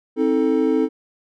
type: chord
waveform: triangle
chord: A diminished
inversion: first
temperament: just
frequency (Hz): 264 / 316.8 / 440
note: C4 / Eb4 / A4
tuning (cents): +16 / +31 / 0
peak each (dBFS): -18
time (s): 0.16-0.89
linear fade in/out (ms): 50
effects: none